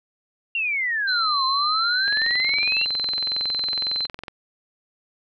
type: exponential two-way sweep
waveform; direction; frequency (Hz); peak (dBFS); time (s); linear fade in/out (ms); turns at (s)
sine; down then up; 2794 to 1038 to 2794; -21; 0.55-2.85; 2; 1.45
type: tone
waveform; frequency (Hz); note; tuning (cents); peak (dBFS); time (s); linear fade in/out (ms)
sine; 4084; C8; -43; -22; 1.07-4.07; 20
type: click train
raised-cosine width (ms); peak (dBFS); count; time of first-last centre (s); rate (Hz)
0.3; -17; 49; 2.08-4.282; 21.8
effects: none